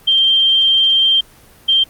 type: tone pair in turn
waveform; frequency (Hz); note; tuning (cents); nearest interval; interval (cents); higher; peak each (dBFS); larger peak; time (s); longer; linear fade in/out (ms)
sine; 3158 / 3158; G7 / G7; +12 / +12; unison; 0; neither; -9; neither; 0.07-1.21 / 1.68-1.84; first; 10
effects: pink hiss -45 dBFS RMS until 1.89 s + Opus 32 kbps